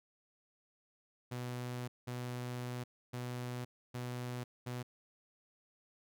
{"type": "tone bursts at uneven times", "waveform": "sawtooth", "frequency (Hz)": 123.47, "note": "B2", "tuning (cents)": 0, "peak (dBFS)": -35, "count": 5, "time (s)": [[1.31, 1.88], [2.07, 2.84], [3.13, 3.65], [3.94, 4.44], [4.66, 4.83]], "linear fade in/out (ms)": 10, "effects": []}